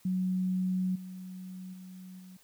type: tone with level steps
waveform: sine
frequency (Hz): 185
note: F#3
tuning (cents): 0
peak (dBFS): -27 / -40 / -44 / -47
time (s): 0.05-2.37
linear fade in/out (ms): 5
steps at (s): 0.95 / 1.73 / 2.19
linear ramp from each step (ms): 10
effects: white hiss -62 dBFS RMS until 2.43 s